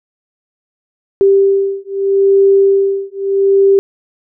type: beating tone pair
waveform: sine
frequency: 392.5 / 393.29 Hz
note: G4 / G4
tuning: +2 / +6 cents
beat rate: 0.79 Hz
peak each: -11 dBFS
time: 1.21-3.79 s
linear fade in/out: 0 ms
effects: none